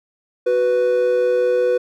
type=tone pair together; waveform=triangle; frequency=370 / 494.8 Hz; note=F#4 / B4; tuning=0 / +3 cents; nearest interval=perfect fourth; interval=503 cents; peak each=-20 / -13 dBFS; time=0.46-1.78 s; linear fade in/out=10 ms; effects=none